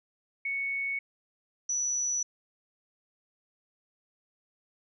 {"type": "tone pair in turn", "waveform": "sine", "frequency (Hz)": [2217, 5919], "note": ["C#7", "F#8"], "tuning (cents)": [0, 0], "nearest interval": "octave + perfect fourth", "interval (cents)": 1700, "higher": "second", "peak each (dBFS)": [-29, -27], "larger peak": "second", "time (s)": [[0.45, 0.99], [1.69, 2.23]], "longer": "neither", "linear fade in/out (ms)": 5, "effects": []}